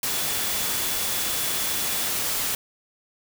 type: tone in noise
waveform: sine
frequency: 3438 Hz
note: A7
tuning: 41 cents flat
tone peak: -37 dBFS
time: 0.08-2.08 s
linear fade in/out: 2 ms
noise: white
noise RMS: -26 dBFS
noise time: 0.03-2.55 s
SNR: -14 dB
effects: none